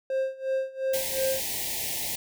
triangle tone with tremolo, 530 Hz, C5, 22 cents sharp, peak -21 dBFS, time 0.1-1.4 s, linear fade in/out 2 ms, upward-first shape sine, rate 2.8 Hz, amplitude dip 90%
white band-stop noise, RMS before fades -31 dBFS, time 0.93-2.16 s, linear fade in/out 10 ms, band 950 to 1800 Hz, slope 96 dB/octave
effects none

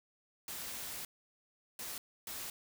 white noise bursts at uneven times, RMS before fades -43 dBFS, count 3, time 0.48-1.05 / 1.79-1.98 / 2.27-2.5 s, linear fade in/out 2 ms, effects none

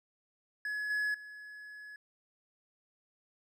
triangle tone with level steps, 1694 Hz, G#6, 34 cents sharp, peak -32 / -28 / -44 dBFS, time 0.65-1.96 s, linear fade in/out 2 ms, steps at 0.9 / 1.14 s, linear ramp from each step 5 ms, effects none

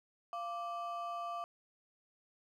triangle ring-modulated tone, 932 Hz, A#5, 1 cent flat, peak -33 dBFS, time 0.33-1.44 s, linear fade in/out 0 ms, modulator 240 Hz, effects none

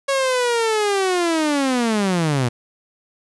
sawtooth linear sweep, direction down, 554.4 to 116.3 Hz, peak -13 dBFS, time 0.08-2.49 s, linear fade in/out 10 ms, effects resampled to 24000 Hz + 9-bit

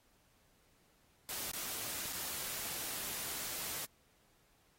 white noise with dropouts, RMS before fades -41 dBFS, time 1.29-3.85 s, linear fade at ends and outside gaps 0 ms, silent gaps 1.514-1.534 / 2.127-2.131 s, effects pink hiss -71 dBFS RMS until 4.78 s + AAC 48 kbps

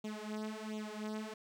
sawtooth tone with flanger, 214.8 Hz, A3, 41 cents flat, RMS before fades -42 dBFS, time 0.04-1.34 s, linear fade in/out 5 ms, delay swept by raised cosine 0.29 to 4.89 ms, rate 1.4 Hz, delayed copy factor +0.9, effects low-pass 8000 Hz 12 dB/octave + 11-bit

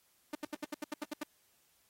sawtooth tone bursts, 299.3 Hz, D4, 33 cents sharp, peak -32 dBFS, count 10, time 0.33-1.234 s, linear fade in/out 5 ms, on 22 ms, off 76 ms, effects white hiss -71 dBFS RMS until 1.89 s + AAC 48 kbps

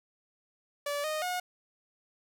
sawtooth tone with pitch steps, 577 / 618 / 723 Hz, D5 / D#5 / F#5, -31 / -12 / -40 cents, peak -27 dBFS, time 0.86-1.4 s, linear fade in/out 5 ms, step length 180 ms, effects none

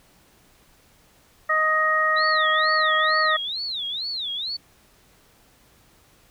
harmonic tone, 625 Hz, D#5, 8 cents sharp, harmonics 1 / 2 / 3, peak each -27 / -21 / -21 dBFS, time 1.49-3.37 s, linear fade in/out 10 ms
sine tone with vibrato, 3825 Hz, A#7, 44 cents sharp, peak -26 dBFS, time 2.16-4.57 s, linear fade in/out 10 ms, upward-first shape sine, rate 2.2 Hz, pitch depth 270 cents each way
effects pink hiss -57 dBFS RMS until 6.3 s

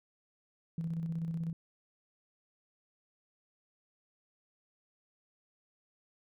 sine tone with tremolo, 164.81 Hz, E3, in tune, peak -31 dBFS, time 0.78-1.53 s, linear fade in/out 2 ms, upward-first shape square, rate 16 Hz, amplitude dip 40%, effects tanh soft clip ceiling -27 dBFS

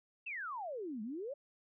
sine exponential two-way sweep, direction down then up, 2753 to 204.3 to 595 Hz, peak -39 dBFS, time 0.26-1.34 s, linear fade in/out 10 ms, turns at 1.02 s, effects none

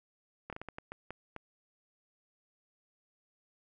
slowing click train, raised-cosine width 0.5 ms, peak -26 dBFS, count 9, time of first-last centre 0.5-1.364 s, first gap 27 ms, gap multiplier 1.38, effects none

